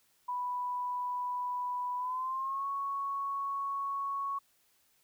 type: tone with pitch glide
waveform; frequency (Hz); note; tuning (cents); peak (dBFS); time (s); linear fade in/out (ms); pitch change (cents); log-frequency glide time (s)
sine; 987.8 to 1108.8; B5 to C#6; 0 to 0; -32; 0.28-4.39; 10; +200; 1.97-2.66
effects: white hiss -70 dBFS RMS until 5.03 s